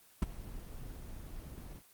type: noise with ADSR envelope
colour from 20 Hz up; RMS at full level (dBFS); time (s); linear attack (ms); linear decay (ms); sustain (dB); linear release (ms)
brown; -25; 0.22-1.83; 6; 17; -20; 70
effects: white hiss -62 dBFS RMS until 1.93 s + Opus 24 kbps